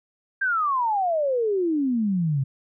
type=exponential sweep; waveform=sine; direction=down; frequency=1613 to 130 Hz; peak=-20 dBFS; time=0.41-2.44 s; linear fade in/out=10 ms; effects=none